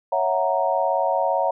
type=chord; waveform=sine; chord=F# dominant seventh; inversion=second; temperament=equal with one note detuned; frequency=554.4 / 659.3 / 737 / 932.3 Hz; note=C#5 / E5 / F#5 / A#5; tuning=0 / 0 / -7 / 0 cents; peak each=-24 dBFS; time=0.12-1.51 s; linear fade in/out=5 ms; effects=none